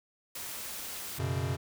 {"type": "noise", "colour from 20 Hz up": "white", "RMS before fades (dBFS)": -40, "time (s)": [0.35, 1.19], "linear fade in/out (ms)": 5}
{"type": "chord", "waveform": "square", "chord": "F# suspended fourth", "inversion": "none", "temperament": "equal", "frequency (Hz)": [92.5, 123.47, 138.59], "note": ["F#2", "B2", "C#3"], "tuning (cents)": [0, 0, 0], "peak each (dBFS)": -35, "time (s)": [1.18, 1.57], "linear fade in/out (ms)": 20}
{"effects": []}